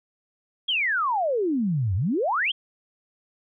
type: exponential two-way sweep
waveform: sine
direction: down then up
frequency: 3358 to 86.8 to 3358 Hz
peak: -21 dBFS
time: 0.68-2.52 s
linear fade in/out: 10 ms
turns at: 1.95 s
effects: none